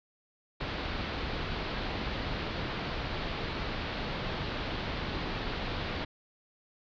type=low-pass noise; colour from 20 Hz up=pink; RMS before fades=-35 dBFS; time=0.6-6.05 s; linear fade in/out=10 ms; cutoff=4500 Hz; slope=48 dB/octave; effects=none